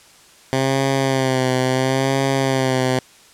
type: tone with vibrato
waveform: 10% pulse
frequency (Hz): 132.1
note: C3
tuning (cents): +17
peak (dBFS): -8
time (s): 0.53-2.99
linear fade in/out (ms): 0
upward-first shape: sine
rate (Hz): 0.73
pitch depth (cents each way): 47
effects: white hiss -48 dBFS RMS until 3.33 s + low-pass 9000 Hz 12 dB/octave